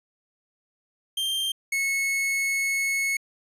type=tone pair in turn; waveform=45% pulse; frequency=3167 / 2193 Hz; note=G7 / C#7; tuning=+17 / -19 cents; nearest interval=tritone; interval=636 cents; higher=first; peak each=-24 / -23 dBFS; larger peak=second; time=1.17-1.52 / 1.72-3.17 s; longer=second; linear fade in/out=5 ms; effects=resampled to 32000 Hz